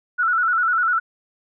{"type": "tone with vibrato", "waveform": "sine", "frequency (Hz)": 1396.9, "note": "F6", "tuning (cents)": 0, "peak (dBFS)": -16, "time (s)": [0.18, 1], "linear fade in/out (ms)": 20, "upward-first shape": "square", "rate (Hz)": 10, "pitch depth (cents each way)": 78, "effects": []}